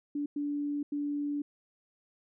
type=tone bursts at uneven times; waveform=sine; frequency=290 Hz; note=D4; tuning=22 cents flat; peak=-30 dBFS; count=3; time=0.15-0.26 / 0.36-0.83 / 0.92-1.42 s; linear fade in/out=5 ms; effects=none